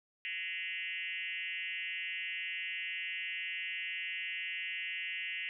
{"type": "tone with frequency modulation", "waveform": "sine", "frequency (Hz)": 2400, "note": "D7", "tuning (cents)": 37, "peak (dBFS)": -36, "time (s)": [0.25, 5.49], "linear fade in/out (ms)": 0, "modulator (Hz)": 178, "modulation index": 3.1, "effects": []}